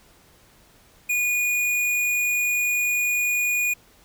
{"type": "tone", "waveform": "square", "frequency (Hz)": 2450, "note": "D#7", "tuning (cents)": -27, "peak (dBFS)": -21, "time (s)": [1.09, 3.74], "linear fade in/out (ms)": 10, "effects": ["pink hiss -55 dBFS RMS until 4.04 s"]}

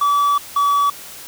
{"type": "tone pair in turn", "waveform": "triangle", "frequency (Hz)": [1149, 1142.9], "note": ["D6", "D6"], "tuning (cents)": [-38, -47], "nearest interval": "unison", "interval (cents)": 9, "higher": "first", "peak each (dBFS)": -11, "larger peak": "neither", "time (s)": [[0.01, 0.38], [0.56, 0.9]], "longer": "first", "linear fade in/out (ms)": 5, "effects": ["white hiss -36 dBFS RMS until 1.27 s"]}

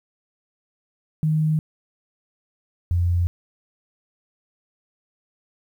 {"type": "tone pair in turn", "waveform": "sine", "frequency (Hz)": [155.56, 87.31], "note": ["D#3", "F2"], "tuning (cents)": [0, 0], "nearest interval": "minor seventh", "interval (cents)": 1000, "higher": "first", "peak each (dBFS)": -17, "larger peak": "neither", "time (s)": [[1.23, 1.59], [2.91, 3.27]], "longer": "neither", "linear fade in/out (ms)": 0, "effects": ["9-bit"]}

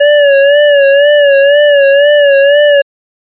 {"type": "tone with vibrato", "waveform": "square", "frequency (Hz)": 570, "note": "C#5", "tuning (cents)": 48, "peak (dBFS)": -4, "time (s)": [0, 2.82], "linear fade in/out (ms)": 10, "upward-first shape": "sine", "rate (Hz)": 2, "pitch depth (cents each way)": 61, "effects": ["resampled to 8000 Hz"]}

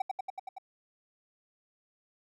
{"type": "tone with echo", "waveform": "triangle", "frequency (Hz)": 765, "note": "G5", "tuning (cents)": -42, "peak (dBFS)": -25, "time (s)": [0, 0.02], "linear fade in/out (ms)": 5, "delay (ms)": 94, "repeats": 6, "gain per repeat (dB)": -2, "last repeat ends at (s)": 0.584, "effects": []}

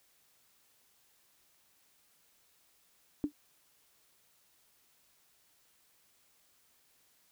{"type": "tone with exponential decay", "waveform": "sine", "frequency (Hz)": 293.8, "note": "D4", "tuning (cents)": 1, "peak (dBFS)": -24, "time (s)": [3.24, 3.32], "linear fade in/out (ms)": 0, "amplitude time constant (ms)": 16, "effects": ["white hiss -69 dBFS RMS until 7.31 s"]}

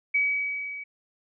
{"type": "tone with level ramp", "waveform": "sine", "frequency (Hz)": 2274, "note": "C#7", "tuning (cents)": 44, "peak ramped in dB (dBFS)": [-19, -35], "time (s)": [0.14, 0.84], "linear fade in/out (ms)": 10, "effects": []}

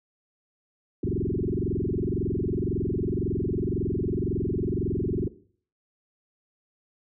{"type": "tone with frequency modulation", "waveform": "sine", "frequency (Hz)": 229.3, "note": "A#3", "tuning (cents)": -28, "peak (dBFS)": -24, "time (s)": [1.03, 5.28], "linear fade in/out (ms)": 5, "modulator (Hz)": 21.9, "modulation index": 7.7, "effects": ["noise-tail reverb RT60 0.5 s tail -17 dB re dry"]}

